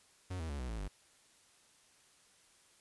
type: tone with pitch steps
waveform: 45% pulse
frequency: 91.7 / 80.76 / 71.12 / 62.63 / 55.16 / 48.58 Hz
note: F#2 / E2 / C#2 / B1 / A1 / G1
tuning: -15 / -35 / +45 / +25 / +5 / -15 cents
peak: -38 dBFS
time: 0.3-0.882 s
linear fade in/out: 10 ms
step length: 97 ms
effects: white hiss -66 dBFS RMS until 2.8 s + resampled to 24000 Hz